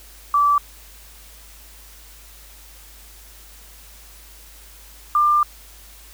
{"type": "tone pair in turn", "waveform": "sine", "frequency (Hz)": [1160, 1193.3], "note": ["D6", "D6"], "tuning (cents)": [-22, 27], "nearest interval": "unison", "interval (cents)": 49, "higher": "second", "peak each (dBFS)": -13, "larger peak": "neither", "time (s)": [[0.34, 0.58], [5.15, 5.43]], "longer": "second", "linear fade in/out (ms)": 2, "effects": ["added 51 Hz sine -45 dBFS peak until 6.13 s", "white hiss -46 dBFS RMS until 6.13 s"]}